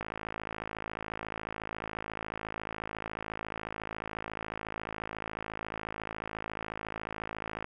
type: click train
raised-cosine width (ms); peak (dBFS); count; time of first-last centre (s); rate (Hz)
0.5; -21; 414; 0.01-7.644; 54.1
effects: none